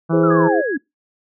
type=harmonic tone; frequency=164.81 Hz; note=E3; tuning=in tune; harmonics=1 / 2 / 3 / 4 / 5 / 6 / 7 / 8 / 9; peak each=-18 / -23 / -28 / -29 / -32 / -35 / -31 / -34 / -35 dBFS; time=0.09-0.49 s; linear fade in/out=20 ms
type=chord; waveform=sine; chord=E augmented; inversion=none; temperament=equal; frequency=329.6 / 415.3 / 523.3 Hz; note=E4 / G#4 / B#4; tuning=0 / 0 / 0 cents; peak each=-19 dBFS; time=0.12-0.62 s; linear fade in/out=20 ms
type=linear sweep; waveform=sine; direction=down; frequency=1396.9 to 248 Hz; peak=-19 dBFS; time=0.23-0.78 s; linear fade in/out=10 ms
type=tone; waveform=sine; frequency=1661.2 Hz; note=G#6; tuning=in tune; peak=-24 dBFS; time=0.3-0.77 s; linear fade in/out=10 ms
effects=noise-tail reverb RT60 0.2 s tail -26 dB re dry